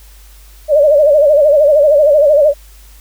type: tone with vibrato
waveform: sine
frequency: 590 Hz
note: D5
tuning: 8 cents sharp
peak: -5 dBFS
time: 0.68-2.54 s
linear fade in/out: 50 ms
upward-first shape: sine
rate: 13 Hz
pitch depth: 100 cents each way
effects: added 50 Hz sine -37 dBFS peak until 3 s + white hiss -45 dBFS RMS until 3 s